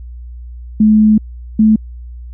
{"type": "tone pair in turn", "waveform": "sine", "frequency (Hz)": [214.8, 217.2], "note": ["A3", "A3"], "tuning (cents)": [-41, -22], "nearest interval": "unison", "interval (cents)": 19, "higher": "second", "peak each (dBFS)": -5, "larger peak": "neither", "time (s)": [[0.8, 1.18], [1.59, 1.76]], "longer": "first", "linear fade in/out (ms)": 5, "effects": ["added 60 Hz sine -27 dBFS peak until 2.33 s"]}